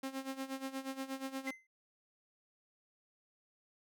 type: tone with tremolo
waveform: sawtooth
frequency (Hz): 267.4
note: C4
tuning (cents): +38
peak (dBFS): -33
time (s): 0.03-1.51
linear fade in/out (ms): 5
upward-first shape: sine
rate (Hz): 8.4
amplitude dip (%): 80
type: tone with exponential decay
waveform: triangle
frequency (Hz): 2064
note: C7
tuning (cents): -24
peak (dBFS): -35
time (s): 1.47-1.67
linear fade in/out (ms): 5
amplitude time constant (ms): 42
effects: none